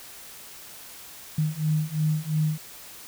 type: beating tone pair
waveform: sine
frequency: 153.1 / 156 Hz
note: D#3 / D#3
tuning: -28 / +5 cents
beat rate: 2.9 Hz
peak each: -26 / -25 dBFS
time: 1.38-2.58 s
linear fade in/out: 5 ms
effects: white hiss -44 dBFS RMS until 3.07 s